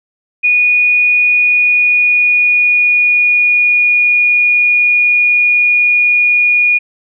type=tone with pitch glide; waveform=sine; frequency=2460 to 2444 Hz; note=D#7 to D#7; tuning=-20 to -32 cents; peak=-7 dBFS; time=0.43-6.79 s; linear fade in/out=20 ms; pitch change=-12 cents; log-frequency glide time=1.28-4.1 s; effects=none